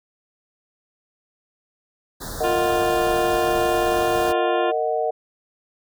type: band-stop noise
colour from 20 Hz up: pink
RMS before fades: -32 dBFS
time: 2.2-4.33 s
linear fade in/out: 20 ms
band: 1800 to 3600 Hz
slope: 96 dB/octave
type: chord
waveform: sine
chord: D# minor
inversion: second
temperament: equal with one note detuned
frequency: 459.2 / 622.3 / 740 Hz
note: A#4 / D#5 / F#5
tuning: -26 / 0 / 0 cents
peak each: -24 dBFS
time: 2.4-5.11 s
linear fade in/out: 10 ms
type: harmonic tone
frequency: 350.3 Hz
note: F4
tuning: 5 cents sharp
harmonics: 1 / 2 / 3 / 4 / 5 / 7 / 8 / 9 / 10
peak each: -24 / -30 / -28 / -32 / -34 / -38 / -37 / -42 / -41 dBFS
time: 2.43-4.72 s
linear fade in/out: 20 ms
effects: none